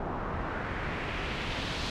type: noise with low-pass filter sweep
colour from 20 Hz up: pink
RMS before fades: -34 dBFS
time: 0-1.9 s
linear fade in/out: 2 ms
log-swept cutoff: 1000 to 4300 Hz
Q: 1.6
effects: none